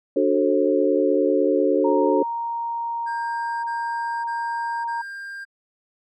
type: chord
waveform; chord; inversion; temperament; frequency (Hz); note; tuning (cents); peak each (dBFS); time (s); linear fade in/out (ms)
sine; D dominant seventh; none; equal with one note detuned; 293.7 / 370 / 440 / 536.4; D4 / F#4 / A4 / C5; 0 / 0 / 0 / +43; -22; 0.16-2.23; 5
type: tone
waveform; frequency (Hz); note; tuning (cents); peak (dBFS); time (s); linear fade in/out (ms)
sine; 932.3; A#5; 0; -24; 1.84-5.02; 10
type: tone bursts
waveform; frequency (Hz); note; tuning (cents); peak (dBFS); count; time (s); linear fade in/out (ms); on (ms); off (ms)
triangle; 1597; G6; +32; -30; 4; 3.06-5.452; 20; 580; 24
effects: none